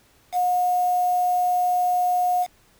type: tone with quantisation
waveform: sine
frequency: 721 Hz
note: F#5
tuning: 45 cents flat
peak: -18 dBFS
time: 0.32-2.47 s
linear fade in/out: 50 ms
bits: 6
effects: pink hiss -58 dBFS RMS until 2.79 s